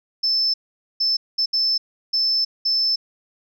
sine tone bursts at uneven times, 5274 Hz, E8, in tune, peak -16 dBFS, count 6, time 0.23-0.54 / 1-1.17 / 1.38-1.46 / 1.53-1.78 / 2.13-2.45 / 2.65-2.96 s, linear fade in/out 10 ms, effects tanh soft clip ceiling -12 dBFS

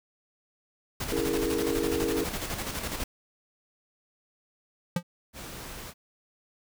pink noise with tremolo, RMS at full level -32 dBFS, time 1-3.04 s, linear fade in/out 5 ms, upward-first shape square, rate 12 Hz, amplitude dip 45%
sine chord, A# half-diminished seventh, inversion first, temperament equal, 277.2 / 329.6 / 415.3 / 466.2 Hz, C#4 / E4 / G#4 / A#4, 0 / 0 / 0 / 0 cents, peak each -34 / -31 / -31 / -31 dBFS, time 1.12-2.24 s, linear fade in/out 2 ms
square tone with exponential decay, 174.61 Hz, F3, in tune, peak -22 dBFS, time 4.96-5.03 s, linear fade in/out 5 ms, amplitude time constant 15 ms
pink noise, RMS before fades -41 dBFS, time 5.33-5.94 s, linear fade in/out 50 ms
effects none

